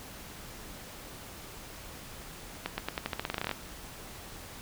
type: accelerating click train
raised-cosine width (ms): 0.3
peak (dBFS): -15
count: 16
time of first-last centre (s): 2.66-3.513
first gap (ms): 120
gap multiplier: 0.88
effects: pink hiss -46 dBFS RMS until 4.61 s